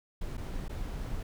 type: noise with dropouts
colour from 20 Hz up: brown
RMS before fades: -36 dBFS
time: 0.21-1.23 s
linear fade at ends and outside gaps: 5 ms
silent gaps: 0.37-0.377 / 0.682-0.693 s
effects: none